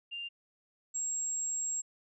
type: tone pair in turn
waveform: sine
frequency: 2794 / 7574 Hz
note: F7 / A#8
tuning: 0 / +27 cents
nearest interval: octave + perfect fourth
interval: 1727 cents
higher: second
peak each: -37 / -31 dBFS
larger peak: second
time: 0.11-0.29 / 0.94-1.82 s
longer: second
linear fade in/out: 20 ms
effects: tanh soft clip ceiling -27 dBFS